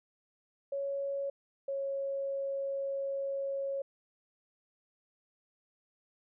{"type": "tone pair in turn", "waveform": "sine", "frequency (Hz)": [556, 549.9], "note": ["C#5", "C#5"], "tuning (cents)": [5, -14], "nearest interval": "unison", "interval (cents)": 19, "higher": "first", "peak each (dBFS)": [-32, -32], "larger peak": "neither", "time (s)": [[0.72, 1.3], [1.68, 3.82]], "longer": "second", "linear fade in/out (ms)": 5, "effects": []}